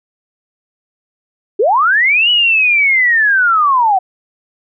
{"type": "linear two-way sweep", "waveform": "sine", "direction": "up then down", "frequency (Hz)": [360, 2960, 727], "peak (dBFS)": -8, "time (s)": [1.59, 3.99], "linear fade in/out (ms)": 10, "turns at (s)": 2.3, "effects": []}